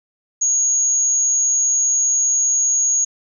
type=tone; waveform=sine; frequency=6645 Hz; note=G#8; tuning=in tune; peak=-14 dBFS; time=0.41-3.05 s; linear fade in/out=10 ms; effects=none